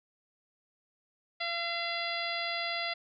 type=harmonic tone; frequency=683 Hz; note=F5; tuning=39 cents flat; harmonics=1 / 2 / 3 / 4 / 5 / 6 / 7; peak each=-38 / -41 / -36 / -41 / -40 / -41 / -41 dBFS; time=1.4-2.94 s; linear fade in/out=10 ms; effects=none